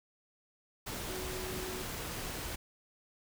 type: tone in noise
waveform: sine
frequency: 370 Hz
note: F#4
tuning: in tune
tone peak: -42 dBFS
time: 1.09-1.83 s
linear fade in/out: 10 ms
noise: pink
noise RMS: -40 dBFS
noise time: 0.86-2.56 s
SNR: -5 dB
effects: none